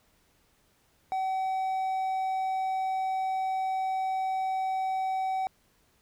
triangle tone, 760 Hz, F#5, 46 cents sharp, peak -25 dBFS, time 1.12-5.47 s, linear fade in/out 0 ms, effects pink hiss -67 dBFS RMS until 6.01 s

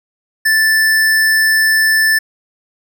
square tone, 1760 Hz, A6, in tune, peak -10 dBFS, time 0.45-2.19 s, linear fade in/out 10 ms, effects none

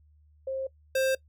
sine / square tone pair in turn, 532 / 528.3 Hz, C5 / C5, +29 / +17 cents, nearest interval unison, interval 12 cents, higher first, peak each -29 / -24 dBFS, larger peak second, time 0.47-0.67 / 0.95-1.15 s, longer neither, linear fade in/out 5 ms, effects noise-tail reverb RT60 0.1 s tail -21 dB re dry + added 75 Hz sine -57 dBFS peak until 1.28 s

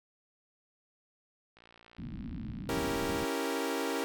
click train, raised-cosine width 0.3 ms, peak -40 dBFS, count 118, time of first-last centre 1.57-3.587 s, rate 58 Hz
white low-pass noise, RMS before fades -40 dBFS, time 1.98-3.25 s, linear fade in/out 10 ms, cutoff 270 Hz, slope 48 dB/octave
sawtooth chord, C# diminished seventh, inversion none, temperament equal, 277.2 / 329.6 / 392 / 466.2 Hz, C#4 / E4 / G4 / Bb4, 0 / 0 / 0 / 0 cents, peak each -32 / -34 / -34 / -32 dBFS, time 2.69-4.04 s, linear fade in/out 0 ms
effects none

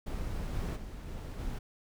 brown noise with level steps, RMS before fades -36 / -34 / -42 / -40 / -37 dBFS, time 0.06-1.59 s, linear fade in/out 10 ms, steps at 0.53 / 0.75 / 1.07 / 1.38 s, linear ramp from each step 20 ms, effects none

